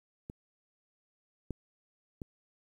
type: clicks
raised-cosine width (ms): 3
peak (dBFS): -28 / -23 / -27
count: 3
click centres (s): 0.299 / 1.507 / 2.218
effects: 10-bit